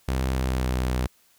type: tone with pitch glide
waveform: sawtooth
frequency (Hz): 65 to 63.04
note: C2 to B1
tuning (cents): -11 to +36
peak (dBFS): -19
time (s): 0.08-1.07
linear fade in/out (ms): 5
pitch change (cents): -53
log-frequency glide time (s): 0.33-0.74
effects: white hiss -61 dBFS RMS until 1.38 s